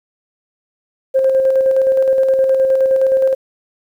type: tone with tremolo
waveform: sine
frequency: 530 Hz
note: C5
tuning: 22 cents sharp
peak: -8 dBFS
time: 1.14-3.35 s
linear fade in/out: 20 ms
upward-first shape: square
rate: 9.6 Hz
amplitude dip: 35%
effects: tanh soft clip ceiling -4 dBFS + 8-bit